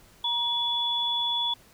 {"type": "tone pair together", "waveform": "sine", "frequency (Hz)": [947, 3422], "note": ["A#5", "A7"], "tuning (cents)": [27, -49], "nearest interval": "octave + minor seventh", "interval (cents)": 2224, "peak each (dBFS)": [-31, -25], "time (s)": [0.24, 1.54], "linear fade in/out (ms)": 5, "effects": ["pink hiss -56 dBFS RMS until 1.73 s"]}